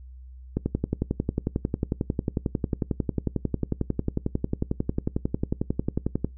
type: click train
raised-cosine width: 3 ms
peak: -11 dBFS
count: 64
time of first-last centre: 0.57-6.246 s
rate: 11.1 Hz
effects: noise-tail reverb RT60 0.2 s tail -23 dB re dry + added 63 Hz sine -41 dBFS peak until 6.37 s